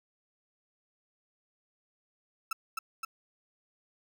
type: tone with echo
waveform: 35% pulse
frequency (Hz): 1318.5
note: E6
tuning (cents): 0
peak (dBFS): -28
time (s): 2.51-2.53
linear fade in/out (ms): 5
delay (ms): 260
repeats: 2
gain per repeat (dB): -2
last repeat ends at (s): 3.05
effects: none